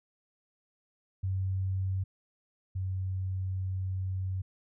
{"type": "tone pair in turn", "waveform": "sine", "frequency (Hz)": [94.9, 94.03], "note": ["F#2", "F#2"], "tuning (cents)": [44, 28], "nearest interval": "unison", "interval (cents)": 16, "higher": "first", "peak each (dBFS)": [-28, -30], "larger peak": "first", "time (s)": [[1.23, 2.04], [2.75, 4.42]], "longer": "second", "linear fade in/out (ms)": 10, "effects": []}